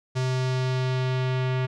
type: tone with low-pass filter sweep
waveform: square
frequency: 128.9 Hz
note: C3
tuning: 26 cents flat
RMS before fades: -25 dBFS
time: 0.15-1.67 s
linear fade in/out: 20 ms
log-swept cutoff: 6100 to 2800 Hz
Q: 1.3
effects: none